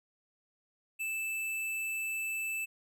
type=tone with hard clipping; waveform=sine; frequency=2637 Hz; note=E7; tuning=in tune; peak=-34 dBFS; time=0.99-2.66 s; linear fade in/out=20 ms; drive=17 dB; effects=none